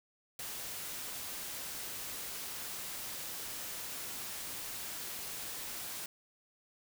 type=noise; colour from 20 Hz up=white; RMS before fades=-42 dBFS; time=0.39-6.06 s; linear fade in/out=2 ms; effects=none

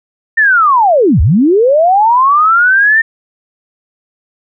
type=linear two-way sweep; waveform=sine; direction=down then up; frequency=1827 to 60.8 to 1827 Hz; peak=-5 dBFS; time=0.37-3.02 s; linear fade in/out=10 ms; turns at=1.21 s; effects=none

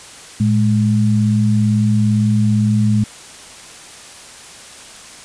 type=tone pair together; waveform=sine; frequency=112.21 / 210 Hz; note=A2 / G#3; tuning=+34 / +19 cents; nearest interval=major seventh; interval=1085 cents; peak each=-14 dBFS; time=0.4-3.04 s; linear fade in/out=5 ms; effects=white hiss -37 dBFS RMS until 5.24 s + resampled to 22050 Hz

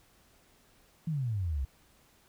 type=exponential sweep; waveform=sine; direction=down; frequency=169 to 63 Hz; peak=-29 dBFS; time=1.07-1.65 s; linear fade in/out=5 ms; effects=pink hiss -64 dBFS RMS until 2.28 s

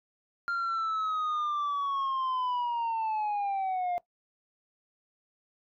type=linear sweep; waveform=sine; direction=down; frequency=1396.9 to 698.5 Hz; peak=-25 dBFS; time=0.48-3.98 s; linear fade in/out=0 ms; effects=noise-tail reverb RT60 0.1 s tail -20 dB re dry + tanh soft clip ceiling -27 dBFS

